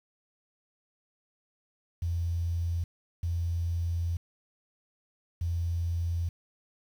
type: tone bursts at uneven times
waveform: sine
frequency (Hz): 85.1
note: F2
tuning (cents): -44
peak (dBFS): -27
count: 3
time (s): 2.02-2.84 / 3.23-4.17 / 5.41-6.29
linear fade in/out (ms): 5
effects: 9-bit